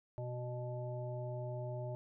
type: harmonic tone with a mistuned harmonic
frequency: 123.9 Hz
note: B2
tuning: 6 cents sharp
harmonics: 1 / 3 / 5 / 7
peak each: -40 / -49 / -44 / -53 dBFS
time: 0.18-1.95 s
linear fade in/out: 0 ms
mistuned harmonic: 5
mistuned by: -20 cents
effects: none